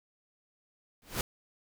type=noise with exponential growth; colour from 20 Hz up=pink; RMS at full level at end=-27 dBFS; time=1.02-1.21 s; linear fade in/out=1 ms; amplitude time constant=41 ms; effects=none